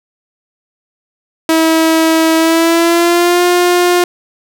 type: tone with pitch glide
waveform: sawtooth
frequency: 323.1 to 354.4 Hz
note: E4 to F4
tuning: -35 to +25 cents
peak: -4 dBFS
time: 1.49-4.04 s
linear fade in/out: 2 ms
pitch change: +160 cents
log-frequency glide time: 2.36-3.43 s
effects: none